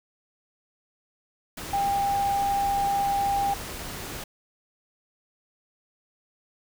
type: tone in noise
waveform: sine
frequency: 798 Hz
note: G5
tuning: 31 cents sharp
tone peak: -22 dBFS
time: 1.73-3.54 s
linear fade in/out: 5 ms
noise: pink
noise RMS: -36 dBFS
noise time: 1.57-4.24 s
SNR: +11 dB
effects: none